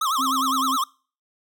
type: tone with vibrato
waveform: square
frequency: 1174.7 Hz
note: D6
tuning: in tune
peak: -21 dBFS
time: 0.01-0.84 s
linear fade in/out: 5 ms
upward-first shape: sine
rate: 9.8 Hz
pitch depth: 210 cents each way
type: tone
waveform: sine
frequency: 264.4 Hz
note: C4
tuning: 18 cents sharp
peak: -27 dBFS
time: 0.18-0.77 s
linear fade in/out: 20 ms
effects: noise-tail reverb RT60 0.4 s tail -25 dB re dry